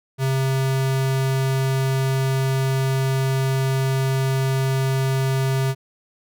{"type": "tone", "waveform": "square", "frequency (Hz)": 133.4, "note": "C3", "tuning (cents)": 34, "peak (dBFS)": -19, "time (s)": [0.18, 5.75], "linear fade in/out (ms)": 50, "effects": []}